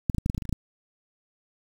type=clicks; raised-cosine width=5 ms; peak=-9 / -14 / -13 / -13 / -12 / -20 / -15 / -22 / -26 / -17 / -13 dBFS; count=11; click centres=0.098 / 0.147 / 0.183 / 0.261 / 0.299 / 0.347 / 0.379 / 0.422 / 0.453 / 0.493 / 0.527 s; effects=7-bit